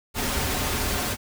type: noise with comb filter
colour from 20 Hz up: pink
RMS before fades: -26 dBFS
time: 0.14-1.17 s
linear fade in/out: 50 ms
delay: 6.1 ms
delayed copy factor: -0.5
effects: none